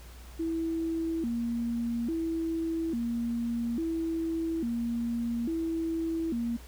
sine tone with vibrato, 277.2 Hz, C#4, in tune, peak -28 dBFS, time 0.39-6.57 s, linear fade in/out 10 ms, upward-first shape square, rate 0.59 Hz, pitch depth 290 cents each way, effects added 60 Hz sine -45 dBFS peak until 6.67 s + pink hiss -53 dBFS RMS until 6.67 s

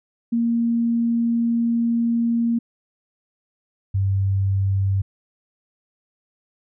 sine tone pair in turn, 233.1 / 97.44 Hz, A#3 / G2, 0 / -10 cents, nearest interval octave + minor third, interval 1510 cents, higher first, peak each -17 dBFS, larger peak neither, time 0.32-2.59 / 3.94-5.02 s, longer first, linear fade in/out 10 ms, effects none

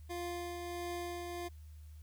25% pulse tone with tremolo, 349.2 Hz, F4, in tune, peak -34 dBFS, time 0.09-1.49 s, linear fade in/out 20 ms, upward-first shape triangle, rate 1.5 Hz, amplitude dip 35%, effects added 76 Hz sine -49 dBFS peak until 2.02 s + white hiss -70 dBFS RMS until 2.02 s

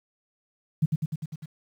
sine tone with echo, 154.7 Hz, D#3, 10 cents flat, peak -17 dBFS, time 0.82-0.86 s, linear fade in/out 10 ms, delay 100 ms, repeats 6, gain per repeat -3 dB, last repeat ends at 1.46 s, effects 9-bit

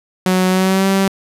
sawtooth tone with pitch glide, 185 to 193.86 Hz, F#3 to G3, 0 to -19 cents, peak -8 dBFS, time 0.26-1.08 s, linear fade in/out 2 ms, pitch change +81 cents, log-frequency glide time 0.49-0.87 s, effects resampled to 32000 Hz + 8-bit

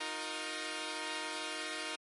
5% pulse chord, Eb suspended second, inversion none, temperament equal with one note detuned, 311.1 / 357.6 / 466.2 Hz, Eb4 / F4 / Bb4, 0 / +41 / 0 cents, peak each -29 / -32 / -31 dBFS, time 0-1.96 s, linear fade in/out 10 ms, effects MP3 48 kbps

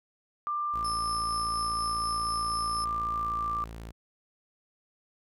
sine tone with pitch glide, 1188 to 1180.5 Hz, D6 to D6, +20 to +9 cents, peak -28 dBFS, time 0.47-3.64 s, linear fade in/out 0 ms, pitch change -11 cents, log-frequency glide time 3.11-3.4 s
sawtooth tone, 56.2 Hz, A1, 37 cents sharp, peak -36 dBFS, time 0.73-3.92 s, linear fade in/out 20 ms
30% pulse tone with tremolo, 5274 Hz, E8, in tune, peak -31 dBFS, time 0.84-2.85 s, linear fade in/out 10 ms, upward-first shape sine, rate 4.2 Hz, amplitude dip 25%
effects none

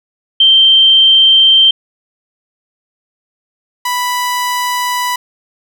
sine / sawtooth tone pair in turn, 3136 / 987.8 Hz, G7 / B5, 0 / 0 cents, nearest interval octave + minor sixth, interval 2000 cents, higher first, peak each -4 / -10 dBFS, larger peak first, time 0.4-1.71 / 3.85-5.16 s, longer neither, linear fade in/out 5 ms, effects none

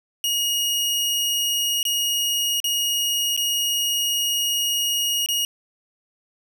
sawtooth tone with dropouts, 2875 Hz, F7, 50 cents sharp, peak -17 dBFS, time 0.24-5.45 s, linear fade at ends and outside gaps 1 ms, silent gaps 1.83-1.852 / 2.602-2.642 / 3.365-3.375 / 5.261-5.287 s, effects none

